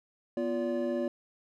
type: tone cluster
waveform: triangle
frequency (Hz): 244.3 / 347.8 / 575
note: B3 / F4 / D5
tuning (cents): -19 / -7 / -37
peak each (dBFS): -31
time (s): 0.37-1.08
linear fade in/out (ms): 2
effects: none